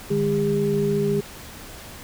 sine tone cluster, 151.2 / 205.3 / 404.2 Hz, D#3 / G#3 / G#4, -49 / -20 / -47 cents, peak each -25 / -25 / -21 dBFS, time 0.1-1.21 s, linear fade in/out 10 ms, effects pink hiss -40 dBFS RMS until 2.03 s

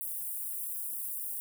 white high-pass noise, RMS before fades -37 dBFS, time 0.01-1.4 s, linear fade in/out 0 ms, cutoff 9100 Hz, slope 48 dB/octave, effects none

